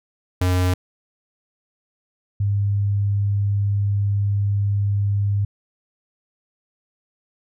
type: tone pair in turn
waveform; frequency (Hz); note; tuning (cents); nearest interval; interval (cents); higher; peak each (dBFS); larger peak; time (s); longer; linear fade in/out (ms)
square / sine; 90.8 / 101.01; F#2 / G#2; -32 / -48; major second; 184; second; -17; neither; 0.41-0.74 / 2.4-5.45; second; 5
effects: none